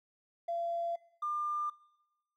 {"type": "tone pair in turn", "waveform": "triangle", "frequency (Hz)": [682, 1199.7], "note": ["F5", "D6"], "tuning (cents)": [-41, 37], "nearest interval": "minor seventh", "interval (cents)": 978, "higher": "second", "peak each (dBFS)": -28, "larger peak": "neither", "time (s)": [[0.48, 0.96], [1.22, 1.7]], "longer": "neither", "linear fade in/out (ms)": 10, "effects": ["noise-tail reverb RT60 1.0 s tail -26 dB re dry", "tanh soft clip ceiling -30 dBFS"]}